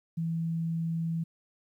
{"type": "tone", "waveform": "sine", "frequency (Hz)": 164.81, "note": "E3", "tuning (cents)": 0, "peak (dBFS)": -28, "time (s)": [0.17, 1.24], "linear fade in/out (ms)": 10, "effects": ["11-bit"]}